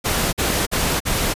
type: noise bursts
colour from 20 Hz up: pink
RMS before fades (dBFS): -20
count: 4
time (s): 0.04-1.341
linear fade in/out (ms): 20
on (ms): 290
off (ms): 47
effects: resampled to 32000 Hz